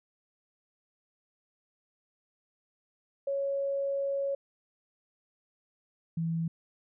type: tone pair in turn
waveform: sine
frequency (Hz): 554.4 / 164.82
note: C#5 / E3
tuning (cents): 0 / 0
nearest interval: octave + major sixth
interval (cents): 2100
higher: first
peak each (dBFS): -28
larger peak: neither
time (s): 3.27-4.35 / 6.17-6.48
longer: first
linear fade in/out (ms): 5
effects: none